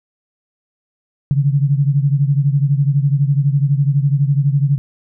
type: beating tone pair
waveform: sine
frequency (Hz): 138.2 / 150.2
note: C#3 / D3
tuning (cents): -5 / +39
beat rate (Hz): 12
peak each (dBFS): -13 / -17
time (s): 1.31-4.78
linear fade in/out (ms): 0
effects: none